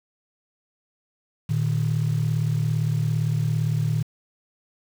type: tone pair together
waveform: sine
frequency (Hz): 115.5 / 153.11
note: A#2 / D#3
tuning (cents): -16 / -28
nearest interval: perfect fourth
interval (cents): 488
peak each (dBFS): -22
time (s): 1.49-4.03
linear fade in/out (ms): 10
effects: tanh soft clip ceiling -14 dBFS + 7-bit